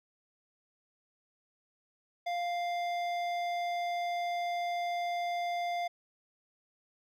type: tone with hard clipping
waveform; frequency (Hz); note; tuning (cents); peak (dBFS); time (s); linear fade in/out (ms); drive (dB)
sine; 698.5; F5; 0; -33; 2.26-5.88; 10; 12
effects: none